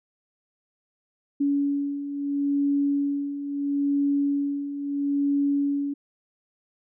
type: beating tone pair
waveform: sine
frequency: 282.5 / 283.25 Hz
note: C#4 / C#4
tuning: +33 / +37 cents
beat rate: 0.75 Hz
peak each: -29 / -23 dBFS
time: 1.4-5.94 s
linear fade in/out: 10 ms
effects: none